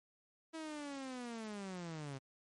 sawtooth linear sweep, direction down, 325.8 to 130.81 Hz, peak -39 dBFS, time 0.53-2.19 s, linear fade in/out 20 ms, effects low-pass 12000 Hz 12 dB/octave + MP3 48 kbps

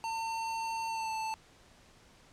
square tone with pitch glide, 903 to 883.4 Hz, A5 to A5, +45 to +7 cents, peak -34 dBFS, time 0.04-1.34 s, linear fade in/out 0 ms, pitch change -38 cents, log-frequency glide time 0.88-1.13 s, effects pink hiss -60 dBFS RMS until 2.32 s + low-pass 8000 Hz 12 dB/octave

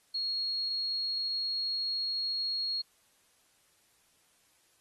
sine tone, 4300 Hz, C8, 47 cents sharp, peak -30 dBFS, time 0.14-2.82 s, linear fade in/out 10 ms, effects white hiss -68 dBFS RMS until 4.8 s + AAC 32 kbps

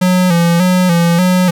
square tone with vibrato, 176.3 Hz, F3, 17 cents sharp, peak -9 dBFS, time 0.01-1.51 s, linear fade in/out 10 ms, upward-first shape square, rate 1.7 Hz, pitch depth 61 cents each way, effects none

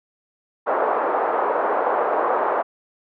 pink band-pass noise, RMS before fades -21 dBFS, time 0.66-2.63 s, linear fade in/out 20 ms, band 460 to 1200 Hz, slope 24 dB/octave, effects none

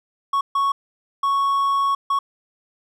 triangle tone bursts at uneven times, 1108.7 Hz, C#6, in tune, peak -15 dBFS, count 4, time 0.33-0.41 / 0.55-0.72 / 1.23-1.95 / 2.1-2.19 s, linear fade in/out 5 ms, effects none

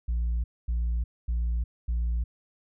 sine tone bursts, 58.27 Hz, A#1, in tune, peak -22 dBFS, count 4, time 0.08-2.24 s, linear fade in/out 10 ms, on 360 ms, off 240 ms, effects tanh soft clip ceiling -23 dBFS

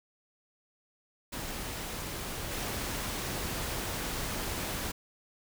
pink noise with level steps, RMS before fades -38 / -35 dBFS, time 1.32-4.92 s, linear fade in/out 10 ms, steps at 2.51 s, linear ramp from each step 2 ms, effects none

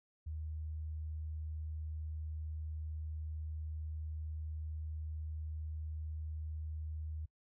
sine tone, 77.78 Hz, D#2, in tune, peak -39 dBFS, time 0.26-7.26 s, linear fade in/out 10 ms, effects noise-tail reverb RT60 0.1 s tail -24 dB re dry

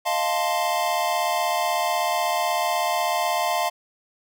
square chord, F dominant seventh, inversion third, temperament equal, 622.3 / 698.5 / 880 / 1046.5 Hz, Eb5 / F5 / A5 / C6, 0 / 0 / 0 / 0 cents, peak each -30 / -25 / -28 / -29 dBFS, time 0.05-3.7 s, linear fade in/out 20 ms, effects none

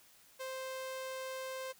sawtooth tone, 523.3 Hz, C5, in tune, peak -36 dBFS, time 0.39-1.73 s, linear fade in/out 20 ms, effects white hiss -63 dBFS RMS until 1.79 s

